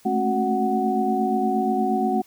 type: tone cluster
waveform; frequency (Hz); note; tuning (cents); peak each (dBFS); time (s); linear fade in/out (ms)
sine; 217.1 / 225.6 / 271.1 / 368.6 / 743; A3 / A3 / C#4 / F#4 / F#5; -23 / +44 / -38 / -7 / +7; -25 / -31 / -27 / -26 / -23; 0.05-2.22; 10
effects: white hiss -55 dBFS RMS until 2.26 s